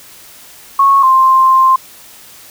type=tone pair in turn; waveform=sine; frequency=1100 / 1050.8 Hz; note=C#6 / C6; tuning=-14 / +7 cents; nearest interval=minor second; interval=79 cents; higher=first; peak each=-5 / -5 dBFS; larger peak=neither; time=0.79-1.03 / 1.03-1.76 s; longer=second; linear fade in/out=5 ms; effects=white hiss -38 dBFS RMS until 2.5 s